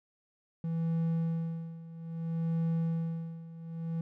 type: tone with tremolo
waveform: triangle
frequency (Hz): 164.81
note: E3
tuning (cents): 0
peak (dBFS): -25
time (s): 0.64-4.01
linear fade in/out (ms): 2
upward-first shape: sine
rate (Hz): 0.61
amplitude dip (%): 85
effects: none